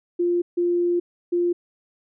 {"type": "tone bursts at uneven times", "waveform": "sine", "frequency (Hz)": 349.2, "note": "F4", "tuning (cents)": 0, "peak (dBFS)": -18, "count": 3, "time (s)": [[0.19, 0.42], [0.57, 1], [1.32, 1.53]], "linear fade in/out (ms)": 10, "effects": []}